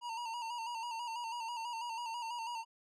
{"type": "tone with vibrato", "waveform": "square", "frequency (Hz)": 932.3, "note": "A#5", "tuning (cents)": 0, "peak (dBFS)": -39, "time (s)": [0.01, 2.65], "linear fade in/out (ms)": 50, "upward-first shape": "square", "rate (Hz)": 6.1, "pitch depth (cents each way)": 51, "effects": ["low-pass 7000 Hz 12 dB/octave"]}